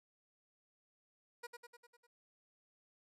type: tone with echo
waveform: 15% pulse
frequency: 478.7 Hz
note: A#4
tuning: 46 cents sharp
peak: -38 dBFS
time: 1.43-1.47 s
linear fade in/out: 10 ms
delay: 100 ms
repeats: 6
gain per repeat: -4 dB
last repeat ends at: 2.07 s
effects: resampled to 32000 Hz

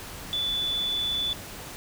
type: tone in noise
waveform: sine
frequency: 3473 Hz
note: A7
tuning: 23 cents flat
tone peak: -25 dBFS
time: 0.33-1.33 s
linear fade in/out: 0 ms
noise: pink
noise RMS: -40 dBFS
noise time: 0-1.76 s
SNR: +12 dB
effects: none

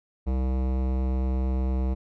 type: tone with hard clipping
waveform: sine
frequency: 64.6 Hz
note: C2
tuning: 21 cents flat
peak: -25 dBFS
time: 0.26-1.95 s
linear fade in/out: 20 ms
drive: 18 dB
effects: none

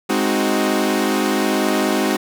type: chord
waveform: sawtooth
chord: Ab dominant seventh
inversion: none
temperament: equal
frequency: 207.7 / 261.6 / 311.1 / 370 Hz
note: Ab3 / C4 / Eb4 / Gb4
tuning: 0 / 0 / 0 / 0 cents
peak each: -18 dBFS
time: 0.09-2.17 s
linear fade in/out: 10 ms
effects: none

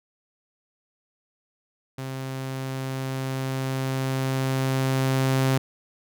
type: tone with level ramp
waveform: sawtooth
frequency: 132.6 Hz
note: C3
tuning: 23 cents sharp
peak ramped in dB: -27 to -15 dBFS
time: 1.98-5.58 s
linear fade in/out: 5 ms
effects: none

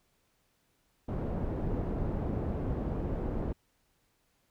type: low-pass noise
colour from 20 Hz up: pink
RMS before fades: -33 dBFS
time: 1.08-3.53 s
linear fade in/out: 10 ms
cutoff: 530 Hz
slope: 12 dB/octave
effects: pink hiss -73 dBFS RMS until 4.5 s

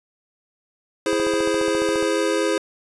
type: chord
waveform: square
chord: E augmented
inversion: none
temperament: equal with one note detuned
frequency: 330.6 / 415.3 / 523.3 Hz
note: E4 / G#4 / B#4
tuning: +5 / 0 / 0 cents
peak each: -24 dBFS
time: 1.06-2.58 s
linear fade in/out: 2 ms
type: click train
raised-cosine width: 1 ms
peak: -17 dBFS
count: 14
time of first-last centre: 1.13-2.027 s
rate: 14.5 Hz
effects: resampled to 24000 Hz

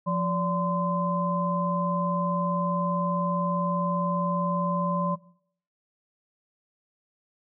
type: tone cluster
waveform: sine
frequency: 174.8 / 576 / 1030 Hz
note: F3 / D5 / C6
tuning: +2 / -34 / -28 cents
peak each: -26 / -31 / -28 dBFS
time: 0.06-5.16 s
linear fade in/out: 20 ms
effects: noise-tail reverb RT60 0.6 s tail -19 dB re dry

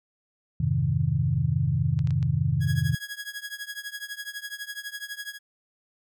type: chord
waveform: sine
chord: F minor seventh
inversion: none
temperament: equal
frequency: 87.31 / 103.83 / 130.81 / 155.56 Hz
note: F2 / Ab2 / C3 / Eb3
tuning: 0 / 0 / 0 / 0 cents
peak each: -30 / -29 / -25 / -26 dBFS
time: 0.6-2.95 s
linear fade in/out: 5 ms
type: clicks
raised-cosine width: 0.2 ms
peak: -26 dBFS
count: 4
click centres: 1.991 / 2.073 / 2.107 / 2.228 s
type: tone with tremolo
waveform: sawtooth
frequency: 1661.2 Hz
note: G#6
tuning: in tune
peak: -27 dBFS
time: 2.6-5.39 s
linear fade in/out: 50 ms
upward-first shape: triangle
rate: 12 Hz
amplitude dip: 95%
effects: none

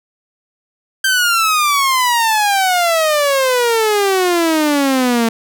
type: exponential sweep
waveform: sawtooth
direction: down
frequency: 1575 to 225 Hz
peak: -8 dBFS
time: 1.04-5.29 s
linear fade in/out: 5 ms
effects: none

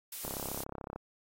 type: noise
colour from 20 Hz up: blue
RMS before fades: -40 dBFS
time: 0.12-0.64 s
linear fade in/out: 5 ms
type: click train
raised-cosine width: 1 ms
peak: -26 dBFS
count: 25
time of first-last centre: 0.25-0.96 s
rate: 33.8 Hz
effects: AAC 48 kbps

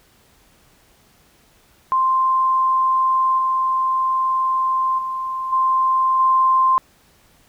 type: tone with level steps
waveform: sine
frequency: 1046.5 Hz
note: C6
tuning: in tune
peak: -14 / -16 / -22 / -14 / -12 dBFS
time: 1.92-6.78 s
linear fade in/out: 0 ms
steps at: 3.38 / 4.98 / 5.52 / 6.19 s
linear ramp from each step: 10 ms
effects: pink hiss -55 dBFS RMS until 7.48 s

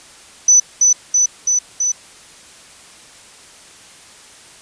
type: tone with echo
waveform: sine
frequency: 5990 Hz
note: F#8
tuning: 20 cents sharp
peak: -6 dBFS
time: 0.48-0.6 s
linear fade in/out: 5 ms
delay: 330 ms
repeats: 4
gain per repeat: -2 dB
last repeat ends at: 1.92 s
effects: white hiss -42 dBFS RMS until 4.61 s + resampled to 22050 Hz

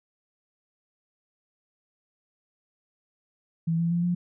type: tone with pitch steps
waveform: sine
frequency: 164.8 / 168.46 / 172.2 / 176.02 Hz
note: E3 / E3 / F3 / F3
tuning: 0 / +38 / -24 / +14 cents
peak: -22 dBFS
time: 3.67-4.15 s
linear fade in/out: 10 ms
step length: 120 ms
effects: none

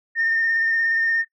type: tone with vibrato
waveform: sine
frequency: 1821 Hz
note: A#6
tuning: 41 cents flat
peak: -17 dBFS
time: 0.15-1.25 s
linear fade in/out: 50 ms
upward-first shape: sine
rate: 17 Hz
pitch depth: 19 cents each way
effects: noise-tail reverb RT60 0.1 s tail -18 dB re dry + tanh soft clip ceiling -13 dBFS

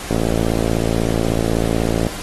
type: click train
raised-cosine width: 2 ms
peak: -5 dBFS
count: 111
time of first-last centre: 0.11-2.067 s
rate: 56.2 Hz
effects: pink hiss -30 dBFS RMS until 2.22 s + AAC 32 kbps

